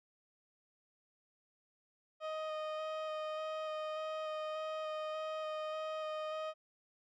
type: tone with vibrato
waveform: 30% pulse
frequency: 622.3 Hz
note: D#5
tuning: in tune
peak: -35 dBFS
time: 2.2-6.54 s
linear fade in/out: 50 ms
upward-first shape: square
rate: 1.7 Hz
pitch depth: 9 cents each way
effects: low-pass 3000 Hz 12 dB/octave